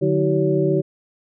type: tone cluster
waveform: sine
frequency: 149 / 183.1 / 321.1 / 383 / 564 Hz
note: D3 / F#3 / E4 / G4 / C#5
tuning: +25 / -18 / -45 / -40 / +30 cents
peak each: -21 / -27 / -23 / -19 / -25 dBFS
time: 0.01-0.82 s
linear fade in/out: 20 ms
effects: none